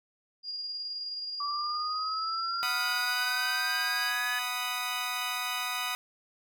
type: tone with tremolo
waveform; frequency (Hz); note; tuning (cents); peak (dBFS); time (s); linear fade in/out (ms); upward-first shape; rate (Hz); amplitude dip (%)
sine; 4831; D8; +48; -33; 0.43-4.13; 50; square; 19; 25
type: linear sweep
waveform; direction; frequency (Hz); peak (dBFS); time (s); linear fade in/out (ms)
sine; up; 1148 to 1713; -31; 1.4-4.39; 5
type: chord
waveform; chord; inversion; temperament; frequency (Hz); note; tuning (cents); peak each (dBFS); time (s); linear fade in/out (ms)
15% pulse; B major; second; equal; 740 / 987.8 / 1244.5; F#5 / B5 / D#6; 0 / 0 / 0; -31 / -30 / -27; 2.63-5.95; 0
effects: none